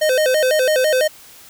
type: tone with vibrato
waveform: square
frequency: 563 Hz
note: C#5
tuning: 27 cents sharp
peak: -14 dBFS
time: 0.01-1.08 s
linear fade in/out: 10 ms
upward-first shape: square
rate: 6 Hz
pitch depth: 160 cents each way
effects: white hiss -43 dBFS RMS until 1.49 s